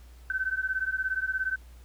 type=beating tone pair; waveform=sine; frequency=1523 / 1540 Hz; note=F#6 / G6; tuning=+50 / -31 cents; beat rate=17 Hz; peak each=-30 dBFS; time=0.3-1.56 s; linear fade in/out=2 ms; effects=added 60 Hz sine -47 dBFS peak until 1.84 s + pink hiss -60 dBFS RMS until 1.84 s